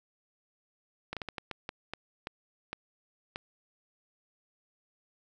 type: slowing click train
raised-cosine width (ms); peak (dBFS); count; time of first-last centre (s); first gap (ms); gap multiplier
0.3; -20; 11; 1.13-3.359; 37; 1.37
effects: none